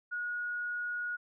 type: tone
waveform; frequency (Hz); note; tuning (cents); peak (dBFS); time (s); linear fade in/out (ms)
sine; 1449; F#6; -37; -33; 0.11-1.17; 20
effects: none